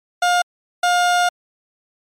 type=tone pair in turn; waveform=30% pulse; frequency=710 / 710 Hz; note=F5 / F5; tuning=+28 / +28 cents; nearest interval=unison; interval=0 cents; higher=neither; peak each=-11 dBFS; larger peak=neither; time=0.22-0.42 / 0.83-1.29 s; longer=second; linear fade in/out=5 ms; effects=low-pass 9000 Hz 12 dB/octave + MP3 96 kbps

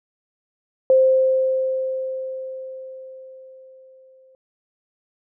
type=tone with exponential decay; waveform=sine; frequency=523.3 Hz; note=C5; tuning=in tune; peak=-10 dBFS; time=0.9-4.35 s; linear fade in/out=1 ms; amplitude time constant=750 ms; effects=none

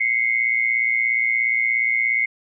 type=tone pair together; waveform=sine; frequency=2073 / 2190 Hz; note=C7 / C#7; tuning=-17 / -22 cents; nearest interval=minor second; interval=95 cents; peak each=-20 dBFS; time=0-2.26 s; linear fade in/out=10 ms; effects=none

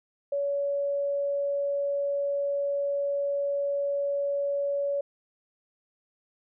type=tone; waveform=sine; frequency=565 Hz; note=C#5; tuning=33 cents sharp; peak=-25 dBFS; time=0.32-5.01 s; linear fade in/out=5 ms; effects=none

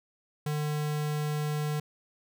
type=tone; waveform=square; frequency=150 Hz; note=D3; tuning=37 cents sharp; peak=-29 dBFS; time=0.46-1.8 s; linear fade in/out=5 ms; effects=none

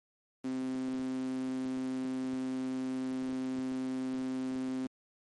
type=tone with high-pass filter; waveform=sawtooth; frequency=130 Hz; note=C3; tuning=11 cents flat; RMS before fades=-35 dBFS; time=0.44-4.87 s; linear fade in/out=5 ms; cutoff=270 Hz; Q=7.5; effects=MP3 48 kbps

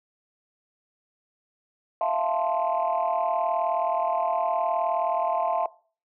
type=chord; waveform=sine; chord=F major seventh; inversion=third; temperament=equal; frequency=659.3 / 698.5 / 880 / 1046.5 Hz; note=E5 / F5 / A5 / C6; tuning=0 / 0 / 0 / 0 cents; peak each=-25 / -26 / -28 / -29 dBFS; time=2.01-5.66 s; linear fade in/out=2 ms; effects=noise-tail reverb RT60 0.4 s tail -20 dB re dry + tanh soft clip ceiling -15 dBFS

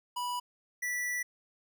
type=tone pair in turn; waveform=square; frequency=981 / 1962 Hz; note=B5 / B6; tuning=-12 / -12 cents; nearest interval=octave; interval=1200 cents; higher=second; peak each=-33 / -32 dBFS; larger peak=second; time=0.16-0.4 / 0.82-1.23 s; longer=second; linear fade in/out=10 ms; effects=none

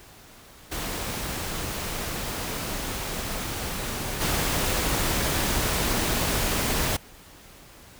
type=noise with level steps; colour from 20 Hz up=pink; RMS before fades=-31 / -25 dBFS; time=0.71-6.97 s; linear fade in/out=10 ms; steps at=4.2 s; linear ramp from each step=20 ms; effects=pink hiss -49 dBFS RMS until 7.99 s

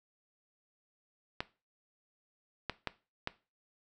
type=clicks; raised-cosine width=0.3 ms; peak=-17 dBFS; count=4; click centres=1.405 / 2.697 / 2.873 / 3.274 s; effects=noise-tail reverb RT60 0.3 s tail -17 dB re dry

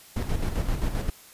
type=noise with tremolo; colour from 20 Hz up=brown; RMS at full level=-25 dBFS; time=0.16-1.1 s; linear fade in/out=5 ms; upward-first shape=square; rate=7.6 Hz; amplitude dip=50%; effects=white hiss -50 dBFS RMS until 1.33 s + resampled to 32000 Hz

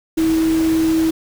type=tone in noise; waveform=sine; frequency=322.4 Hz; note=E4; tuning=38 cents flat; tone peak=-13 dBFS; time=0.17-1.11 s; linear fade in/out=10 ms; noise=pink; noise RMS=-29 dBFS; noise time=0.17-1.11 s; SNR=+13 dB; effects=none

